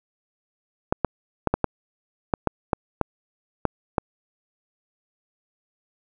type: clicks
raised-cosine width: 1 ms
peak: -5 dBFS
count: 11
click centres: 0.925 / 1.047 / 1.473 / 1.54 / 1.643 / 2.338 / 2.473 / 2.732 / 3.013 / 3.653 / 3.982 s
effects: none